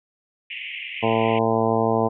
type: band-pass noise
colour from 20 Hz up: white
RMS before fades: -33 dBFS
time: 0.5-1.39 s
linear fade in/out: 5 ms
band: 2000 to 3000 Hz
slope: 96 dB/octave
type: harmonic tone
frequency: 112.8 Hz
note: A2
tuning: 44 cents sharp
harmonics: 1 / 2 / 3 / 4 / 5 / 6 / 7 / 8 / 9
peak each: -28 / -25 / -28 / -23 / -28 / -25 / -27 / -29 / -29 dBFS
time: 1.02-2.09 s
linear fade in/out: 20 ms
effects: none